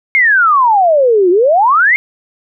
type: exponential two-way sweep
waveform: sine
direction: down then up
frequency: 2188 to 343.1 to 2188 Hz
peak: -6 dBFS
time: 0.15-1.96 s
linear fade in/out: 0 ms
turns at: 1.3 s
effects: none